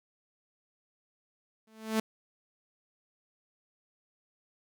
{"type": "tone with exponential growth", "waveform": "sawtooth", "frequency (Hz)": 220, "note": "A3", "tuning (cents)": 0, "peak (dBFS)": -20, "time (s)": [1.67, 2], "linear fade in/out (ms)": 5, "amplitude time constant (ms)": 70, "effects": []}